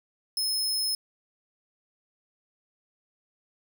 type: tone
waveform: sawtooth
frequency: 5180 Hz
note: E8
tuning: 31 cents flat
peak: -23 dBFS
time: 0.37-0.95 s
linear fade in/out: 2 ms
effects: none